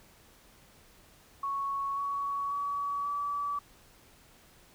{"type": "tone with pitch steps", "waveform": "sine", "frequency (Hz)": [1108.7, 1122.2, 1135.9, 1149.8], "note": ["C#6", "C#6", "C#6", "D6"], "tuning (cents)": [0, 21, 42, -37], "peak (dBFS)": -30, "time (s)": [1.43, 3.59], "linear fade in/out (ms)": 5, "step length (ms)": 540, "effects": ["pink hiss -59 dBFS RMS until 4.74 s"]}